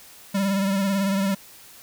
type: tone with vibrato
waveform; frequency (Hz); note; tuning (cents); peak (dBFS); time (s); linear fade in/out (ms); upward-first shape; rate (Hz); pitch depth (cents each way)
square; 196; G3; 0; -21; 0.34-1.35; 10; triangle; 18; 55
effects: white hiss -47 dBFS RMS until 1.82 s